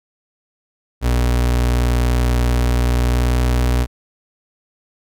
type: tone with pitch glide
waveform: 35% pulse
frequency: 60.7 to 61.33 Hz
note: B1 to B1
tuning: -29 to -11 cents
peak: -12 dBFS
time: 1.01-3.87 s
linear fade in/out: 50 ms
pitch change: +18 cents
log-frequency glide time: 3-3.4 s
effects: none